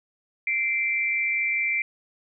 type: tone pair together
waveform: sine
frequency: 2086 / 2341 Hz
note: C7 / D7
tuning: -6 / -6 cents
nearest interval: major second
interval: 200 cents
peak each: -26 / -24 dBFS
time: 0.47-1.82 s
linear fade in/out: 2 ms
effects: none